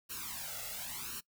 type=noise with flanger; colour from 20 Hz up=white; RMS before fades=-42 dBFS; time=0.09-1.21 s; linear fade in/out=20 ms; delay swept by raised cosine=0.71 to 1.5 ms; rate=0.93 Hz; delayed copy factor=+1; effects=noise-tail reverb RT60 0.1 s tail -21 dB re dry